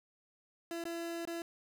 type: tone with dropouts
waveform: 30% pulse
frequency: 336.9 Hz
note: E4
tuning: 38 cents sharp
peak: -35 dBFS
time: 0.71-1.42 s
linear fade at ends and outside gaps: 1 ms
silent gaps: 0.839-0.853 / 1.252-1.274 s
effects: none